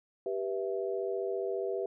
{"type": "chord", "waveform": "sine", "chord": "E minor", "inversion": "first", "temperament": "equal with one note detuned", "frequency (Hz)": [392, 486.8, 659.3], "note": ["G4", "B4", "E5"], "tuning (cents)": [0, -25, 0], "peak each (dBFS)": [-33, -36, -38], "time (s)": [0.26, 1.86], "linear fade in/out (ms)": 2, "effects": []}